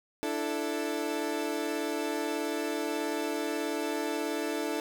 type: chord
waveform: 30% pulse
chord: D suspended second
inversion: none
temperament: equal with one note detuned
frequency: 293.7 / 332.1 / 440 Hz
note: D4 / E4 / A4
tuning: 0 / +13 / 0 cents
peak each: -32 dBFS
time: 0.23-4.8 s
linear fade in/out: 0 ms
effects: none